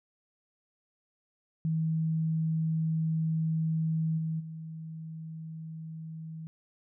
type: tone with level steps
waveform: sine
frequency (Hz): 160.3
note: E3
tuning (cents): -48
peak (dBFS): -26 / -29 / -38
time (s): 1.65-6.47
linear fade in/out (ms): 0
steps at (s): 4.17 / 4.39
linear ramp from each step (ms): 20
effects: none